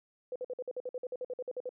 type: tone bursts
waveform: sine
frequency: 502 Hz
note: B4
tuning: 28 cents sharp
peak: -34 dBFS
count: 16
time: 0.32-1.692 s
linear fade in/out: 2 ms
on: 37 ms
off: 52 ms
effects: none